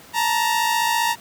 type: tone pair together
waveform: sawtooth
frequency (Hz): 886 / 941.1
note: A5 / A#5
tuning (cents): +12 / +16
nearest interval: minor second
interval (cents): 104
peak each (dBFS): -19 / -16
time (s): 0.13-1.16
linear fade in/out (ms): 50
effects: pink hiss -45 dBFS RMS until 1.2 s + high-pass 100 Hz 12 dB/octave